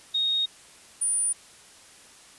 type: tone pair in turn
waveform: sine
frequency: 3729 / 9396 Hz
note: A#7 / D9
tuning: 0 / 0 cents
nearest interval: octave + major third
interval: 1600 cents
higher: second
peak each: -22 dBFS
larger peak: neither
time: 0.14-0.46 / 1.01-1.33 s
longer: neither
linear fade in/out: 10 ms
effects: white hiss -51 dBFS RMS until 2.38 s + resampled to 24000 Hz